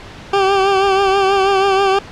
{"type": "tone with vibrato", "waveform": "20% pulse", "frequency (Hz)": 390, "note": "G4", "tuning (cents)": -9, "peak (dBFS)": -6, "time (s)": [0.33, 1.99], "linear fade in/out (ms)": 5, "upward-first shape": "triangle", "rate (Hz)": 6.2, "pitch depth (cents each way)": 52, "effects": ["pink hiss -34 dBFS RMS until 2.11 s", "low-pass 4000 Hz 12 dB/octave"]}